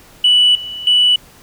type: tone with level steps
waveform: sine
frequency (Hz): 2960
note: F#7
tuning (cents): 0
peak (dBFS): -6 / -24 / -7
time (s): 0.24-1.16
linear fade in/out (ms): 5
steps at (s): 0.55 / 0.87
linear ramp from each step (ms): 2
effects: tanh soft clip ceiling -4 dBFS + pink hiss -44 dBFS RMS until 1.42 s